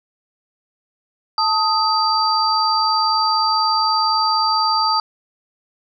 sine tone cluster, 879 / 1255 / 4676 Hz, A5 / D#6 / D8, -2 / +15 / -8 cents, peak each -19 dBFS, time 1.38-5 s, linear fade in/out 2 ms, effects none

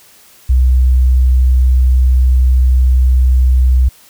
sine tone, 63.5 Hz, B1, 49 cents sharp, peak -6 dBFS, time 0.49-3.89 s, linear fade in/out 10 ms, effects white hiss -44 dBFS RMS until 4.09 s

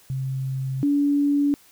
sine tone pair in turn, 132.8 / 286.5 Hz, C3 / D4, +26 / -43 cents, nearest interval octave + minor second, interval 1331 cents, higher second, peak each -24 / -17 dBFS, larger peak second, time 0.1-0.83 / 0.83-1.54 s, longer first, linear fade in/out 0 ms, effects white hiss -54 dBFS RMS until 1.71 s

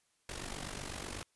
pink noise with amplitude modulation, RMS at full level -39 dBFS, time 0.29-1.23 s, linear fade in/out 2 ms, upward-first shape sine, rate 48 Hz, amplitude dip 75%, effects white hiss -75 dBFS RMS until 1.35 s + resampled to 24000 Hz

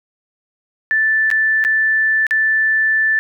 sine tone with dropouts, 1760 Hz, A6, in tune, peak -12 dBFS, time 0.91-3.19 s, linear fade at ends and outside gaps 0 ms, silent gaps 1.303-1.313 / 1.64-1.649 / 2.267-2.309 s, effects none

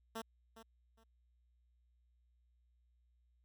10% pulse tone with echo, 225.3 Hz, A3, 41 cents sharp, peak -33 dBFS, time 0.15-0.22 s, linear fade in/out 10 ms, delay 410 ms, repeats 2, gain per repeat -13 dB, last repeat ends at 1.04 s, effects added 60 Hz sine -70 dBFS peak until 3.44 s

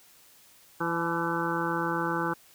harmonic tone with a mistuned harmonic, 167.6 Hz, E3, 29 cents sharp, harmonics 1 / 2 / 3 / 5 / 6 / 7 / 8 / 9, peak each -35 / -32 / -36 / -34 / -37 / -35 / -36 / -34 dBFS, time 0.8-2.34 s, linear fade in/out 10 ms, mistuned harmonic 5, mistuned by +41 cents, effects white hiss -57 dBFS RMS until 2.54 s

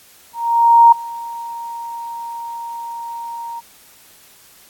sine tone with ADSR envelope, 932.3 Hz, A#5, in tune, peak -3 dBFS, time 0.33-3.61 s, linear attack 590 ms, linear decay 6 ms, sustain -22 dB, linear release 25 ms, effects white hiss -47 dBFS RMS until 4.69 s + AAC 64 kbps

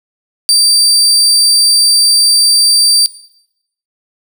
30% pulse tone, 4667 Hz, D8, 12 cents flat, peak -3 dBFS, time 0.49-3.06 s, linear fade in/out 0 ms, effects noise-tail reverb RT60 0.8 s tail -18 dB re dry

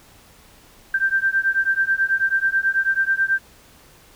sine beating tone pair, 1568 / 1577.2 Hz, G6 / G6, 0 / +10 cents, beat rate 9.2 Hz, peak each -20 dBFS, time 0.94-3.39 s, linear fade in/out 5 ms, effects pink hiss -50 dBFS RMS until 4.15 s

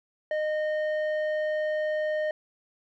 square tone with low-pass filter, 614 Hz, D#5, 23 cents flat, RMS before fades -28 dBFS, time 0.31-2.31 s, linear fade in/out 2 ms, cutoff 1600 Hz, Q 1.3, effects none

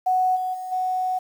sine tone with level steps, 741 Hz, F#5, 2 cents sharp, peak -17 / -23 / -29 / -21 dBFS, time 0.06-1.19 s, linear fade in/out 10 ms, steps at 0.35 / 0.53 / 0.71 s, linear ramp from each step 20 ms, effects 8-bit

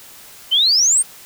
sine exponential sweep, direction up, 2974 to 9000 Hz, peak -11 dBFS, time 0.51-1.03 s, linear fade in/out 20 ms, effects white hiss -41 dBFS RMS until 1.25 s

